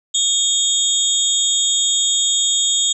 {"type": "tone cluster", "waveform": "sine", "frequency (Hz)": [3292, 3665, 6850, 7700], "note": ["G#7", "A#7", "A8", "B8"], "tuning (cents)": [-16, -30, -47, -45], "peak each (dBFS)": -20, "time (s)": [0.14, 2.93], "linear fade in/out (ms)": 10, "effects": []}